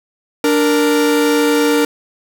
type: tone pair together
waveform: 45% pulse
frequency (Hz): 293.7 / 465.3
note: D4 / A#4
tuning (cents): 0 / -3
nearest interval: minor sixth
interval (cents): 797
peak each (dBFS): -14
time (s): 0.44-1.85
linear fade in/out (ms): 2
effects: none